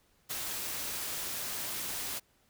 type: noise with ADSR envelope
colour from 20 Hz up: white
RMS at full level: -35 dBFS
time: 0.29-2.2 s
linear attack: 22 ms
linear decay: 8 ms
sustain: -2 dB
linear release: 21 ms
effects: pink hiss -69 dBFS RMS until 2.49 s